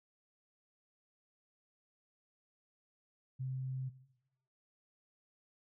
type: tone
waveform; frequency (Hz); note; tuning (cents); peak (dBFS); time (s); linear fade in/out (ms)
sine; 130.81; C3; 0; -36; 3.39-3.9; 20
effects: noise-tail reverb RT60 0.9 s tail -17 dB re dry